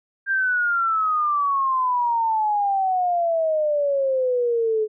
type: exponential sweep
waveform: sine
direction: down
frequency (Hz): 1600 to 425.4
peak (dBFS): -18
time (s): 0.26-4.88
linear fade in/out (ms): 50
effects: none